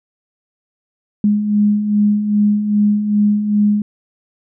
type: beating tone pair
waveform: sine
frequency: 205.8 / 208.3 Hz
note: G#3 / G#3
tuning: -16 / +5 cents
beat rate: 2.5 Hz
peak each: -20 / -12 dBFS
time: 1.24-3.82 s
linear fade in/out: 2 ms
effects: none